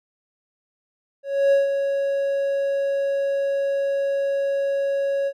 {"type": "tone with ADSR envelope", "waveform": "triangle", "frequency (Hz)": 554.4, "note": "C#5", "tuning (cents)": 0, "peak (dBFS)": -11, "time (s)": [1.23, 5.33], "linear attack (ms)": 290, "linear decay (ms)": 150, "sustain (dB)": -7, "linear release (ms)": 59, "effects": []}